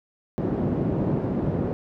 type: band-pass noise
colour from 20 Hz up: pink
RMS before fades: -25 dBFS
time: 0.38-1.73 s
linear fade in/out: 0 ms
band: 130 to 390 Hz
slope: 12 dB/octave
effects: none